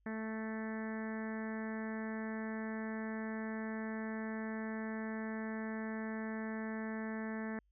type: harmonic tone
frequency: 220 Hz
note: A3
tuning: in tune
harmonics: 1 / 2 / 3 / 4 / 5 / 6 / 7 / 8 / 9 / 10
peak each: -39 / -47 / -50 / -52 / -55 / -56 / -54 / -49 / -55 / -61 dBFS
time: 0.06-7.59 s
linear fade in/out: 2 ms
effects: added 50 Hz sine -70 dBFS peak until 7.71 s